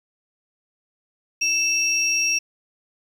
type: tone pair together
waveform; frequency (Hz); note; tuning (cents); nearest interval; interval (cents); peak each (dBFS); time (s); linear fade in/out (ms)
sine; 2650 / 5615; E7 / F8; +9 / +8; octave + minor second; 1299; -20; 1.41-2.39; 10
effects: tanh soft clip ceiling -13 dBFS + 8-bit